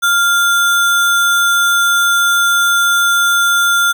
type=tone with sample-and-hold; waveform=sine; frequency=1396.9 Hz; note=F6; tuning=in tune; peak=-9 dBFS; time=0.02-3.93 s; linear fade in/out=20 ms; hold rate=4900 Hz; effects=none